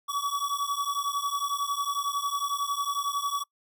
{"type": "beating tone pair", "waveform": "square", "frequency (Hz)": [1131, 1142], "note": ["C#6", "D6"], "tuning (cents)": [34, -49], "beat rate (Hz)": 11, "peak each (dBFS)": -31, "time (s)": [0.08, 3.44], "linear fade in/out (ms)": 20, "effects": ["noise-tail reverb RT60 0.1 s tail -26 dB re dry"]}